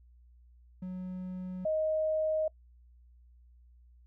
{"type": "tone pair in turn", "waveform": ["triangle", "sine"], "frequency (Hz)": [183.8, 625.6], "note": ["F#3", "D#5"], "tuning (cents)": [-11, 9], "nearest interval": "octave + major sixth", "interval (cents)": 2120, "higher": "second", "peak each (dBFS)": [-34, -27], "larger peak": "second", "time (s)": [[0.82, 1.65], [1.65, 2.48]], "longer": "neither", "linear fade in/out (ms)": 5, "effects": ["noise-tail reverb RT60 0.1 s tail -25 dB re dry", "added 60 Hz sine -56 dBFS peak until 4.06 s"]}